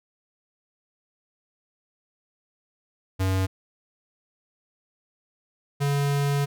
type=tone pair in turn; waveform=square; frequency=94.7 / 141.89 Hz; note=F#2 / C#3; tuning=+41 / +41 cents; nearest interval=perfect fifth; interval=700 cents; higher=second; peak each=-22 dBFS; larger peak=neither; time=3.19-3.47 / 5.8-6.46 s; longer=second; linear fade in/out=20 ms; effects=none